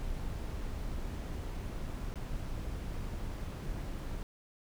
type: noise with dropouts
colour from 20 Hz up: brown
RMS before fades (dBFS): -38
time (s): 0-4.23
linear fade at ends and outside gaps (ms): 0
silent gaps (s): 2.14-2.157
effects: none